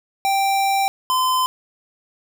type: tone pair in turn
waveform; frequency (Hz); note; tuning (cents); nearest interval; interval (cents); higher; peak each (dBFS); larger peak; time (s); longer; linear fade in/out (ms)
square; 784 / 1024.7; G5 / C6; 0 / -36; perfect fourth; 464; second; -17; neither; 0.25-0.88 / 1.1-1.46; first; 0
effects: none